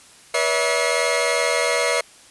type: tone cluster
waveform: sawtooth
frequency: 484.3 / 567 / 648 / 2145 Hz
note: B4 / C#5 / E5 / C7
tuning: -34 / +39 / -30 / +42 cents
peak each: -20 dBFS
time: 0.34-2.01 s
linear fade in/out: 5 ms
effects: white hiss -48 dBFS RMS until 2.3 s + resampled to 24000 Hz